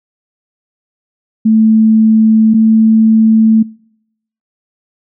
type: tone pair in turn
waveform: sine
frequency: 220 / 221.2 Hz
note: A3 / A3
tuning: 0 / +9 cents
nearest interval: unison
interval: 9 cents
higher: second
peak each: -5 dBFS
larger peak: neither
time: 1.45-2.54 / 2.54-3.63 s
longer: neither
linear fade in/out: 10 ms
effects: noise-tail reverb RT60 0.8 s tail -26 dB re dry